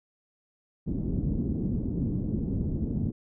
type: low-pass noise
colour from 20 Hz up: white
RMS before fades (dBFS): -29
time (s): 0.86-3.12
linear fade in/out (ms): 20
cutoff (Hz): 270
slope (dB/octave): 24
effects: none